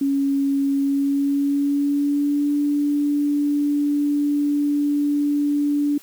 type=tone with pitch glide; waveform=sine; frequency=277.2 to 290.3 Hz; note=C#4 to D4; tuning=0 to -20 cents; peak=-17 dBFS; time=0.01-5.98 s; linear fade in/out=5 ms; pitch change=+80 cents; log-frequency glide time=0.77-2.53 s; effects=white hiss -48 dBFS RMS until 6.02 s